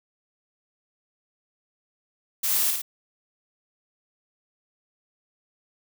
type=noise with echo; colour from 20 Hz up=blue; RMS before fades=-25 dBFS; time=2.43-2.71 s; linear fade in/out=10 ms; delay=55 ms; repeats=2; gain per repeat=-3 dB; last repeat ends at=2.82 s; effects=none